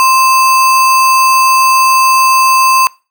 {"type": "tone with sample-and-hold", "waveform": "sine", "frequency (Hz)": 1046.5, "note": "C6", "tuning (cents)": 0, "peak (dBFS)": -5, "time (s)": [0, 2.87], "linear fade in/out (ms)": 0, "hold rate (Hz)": 3675, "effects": ["noise-tail reverb RT60 0.3 s tail -23 dB re dry"]}